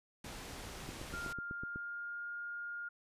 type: low-pass noise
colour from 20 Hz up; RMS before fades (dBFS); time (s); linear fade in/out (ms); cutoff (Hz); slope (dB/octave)
pink; -47; 0.24-1.33; 5; 9900; 12
type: click train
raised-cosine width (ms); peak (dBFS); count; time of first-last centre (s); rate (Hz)
3; -32; 8; 0.89-1.76; 8.05
type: tone with pitch glide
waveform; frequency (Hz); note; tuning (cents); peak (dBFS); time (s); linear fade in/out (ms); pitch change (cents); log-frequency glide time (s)
sine; 1400 to 1416.3; F6 to F6; +4 to +24; -40; 1.13-2.89; 10; +20; 1.33-2.28
effects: resampled to 32000 Hz